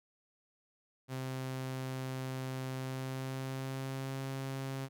sawtooth tone with pitch glide, 130.81 to 134.41 Hz, C3 to C3, 0 to +47 cents, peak -33 dBFS, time 1.08-4.89 s, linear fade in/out 50 ms, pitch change +47 cents, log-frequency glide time 2.76-4.19 s, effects none

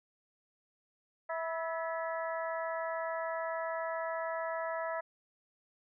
harmonic tone with a mistuned harmonic, 326.9 Hz, E4, 14 cents flat, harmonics 2 / 3 / 4 / 5 / 6, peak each -36 / -40 / -42 / -44 / -46 dBFS, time 1.29-5.01 s, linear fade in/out 10 ms, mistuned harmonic 5, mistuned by +64 cents, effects none

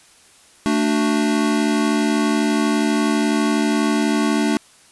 square chord, D major, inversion second, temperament equal with one note detuned, 221.5 / 293.7 / 370 Hz, A3 / D4 / F#4, +12 / 0 / 0 cents, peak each -20 / -20 / -26 dBFS, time 0.66-4.57 s, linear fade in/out 0 ms, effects white hiss -50 dBFS RMS until 4.91 s + resampled to 24000 Hz

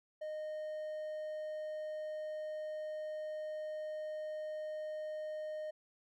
triangle tone, 616 Hz, D#5, 17 cents flat, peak -37 dBFS, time 0.21-5.71 s, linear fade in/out 10 ms, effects none

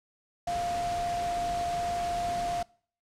sine tone in noise, 698.5 Hz, F5, in tune, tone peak -28 dBFS, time 0.47-2.63 s, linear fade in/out 5 ms, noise pink, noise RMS -39 dBFS, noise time 0.47-2.63 s, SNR +8 dB, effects noise-tail reverb RT60 0.5 s tail -24 dB re dry + low-pass 8000 Hz 12 dB/octave

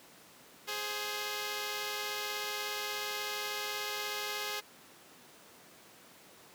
5% pulse tone pair together, 417.1 / 525.5 Hz, G#4 / C5, +7 / +7 cents, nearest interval major third, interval 400 cents, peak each -25 / -29 dBFS, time 0.67-4.61 s, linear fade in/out 20 ms, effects pink hiss -56 dBFS RMS until 6.54 s + high-pass 200 Hz 12 dB/octave

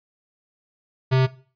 square tone, 130.7 Hz, C3, 1 cent flat, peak -16 dBFS, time 1.11-1.27 s, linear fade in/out 20 ms, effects noise-tail reverb RT60 0.4 s tail -18 dB re dry + resampled to 11025 Hz

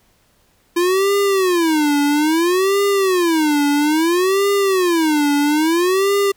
square tone with vibrato, 340 Hz, F4, 46 cents flat, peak -14 dBFS, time 0.76-6.32 s, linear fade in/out 10 ms, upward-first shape sine, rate 0.6 Hz, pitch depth 290 cents each way, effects pink hiss -58 dBFS RMS until 6.36 s

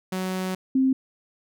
sawtooth / sine tone pair in turn, 186.3 / 263.5 Hz, F#3 / C4, +12 / +12 cents, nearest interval tritone, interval 600 cents, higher second, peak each -22 / -17 dBFS, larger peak second, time 0.12-0.55 / 0.75-0.93 s, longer first, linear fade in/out 5 ms, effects none

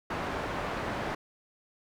white low-pass noise, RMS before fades -34 dBFS, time 0.1-1.15 s, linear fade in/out 5 ms, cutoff 1200 Hz, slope 12 dB/octave, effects none

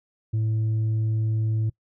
sine tone with tanh clipping, 110 Hz, A2, in tune, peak -22 dBFS, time 0.33-1.7 s, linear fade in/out 10 ms, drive 3 dB, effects noise-tail reverb RT60 0.1 s tail -23 dB re dry

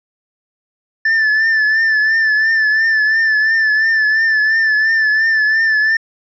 triangle tone with vibrato, 1760 Hz, A6, in tune, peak -9 dBFS, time 1.05-5.97 s, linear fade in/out 5 ms, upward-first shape triangle, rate 2.9 Hz, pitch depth 55 cents each way, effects resampled to 16000 Hz

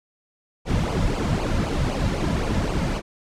brown noise with flanger, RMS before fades -23 dBFS, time 0.65-3.02 s, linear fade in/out 50 ms, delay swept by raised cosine 0.53 to 2.73 ms, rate 3.9 Hz, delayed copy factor -0.7, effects low-pass 8000 Hz 12 dB/octave

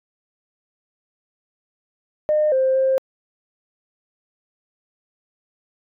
sine tone with pitch steps, 608 / 525 / 529 Hz, D#5 / C5 / C5, -40 / +6 / +19 cents, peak -14 dBFS, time 2.29-2.98 s, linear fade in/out 0 ms, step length 230 ms, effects tanh soft clip ceiling -10 dBFS

